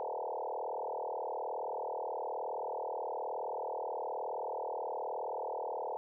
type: tone with frequency modulation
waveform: sine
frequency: 684 Hz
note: F5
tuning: 36 cents flat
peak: -35 dBFS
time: 0-5.97 s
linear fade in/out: 0 ms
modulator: 38.9 Hz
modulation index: 6.2
effects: none